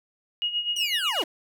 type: tone with tremolo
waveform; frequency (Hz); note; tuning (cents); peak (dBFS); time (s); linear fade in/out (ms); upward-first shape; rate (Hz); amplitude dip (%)
sine; 2879; F#7; -48; -22; 0.42-1.22; 0; sine; 8; 70
type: linear sweep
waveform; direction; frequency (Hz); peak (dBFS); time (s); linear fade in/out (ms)
25% pulse; down; 2988 to 273.8; -24; 0.76-1.24; 5
effects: none